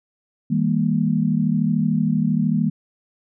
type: tone cluster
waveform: sine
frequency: 160.3 / 201.4 / 234.5 Hz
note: E3 / G3 / A#3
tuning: -48 / +47 / +11 cents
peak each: -21 dBFS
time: 0.5-2.7 s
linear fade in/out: 10 ms
effects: none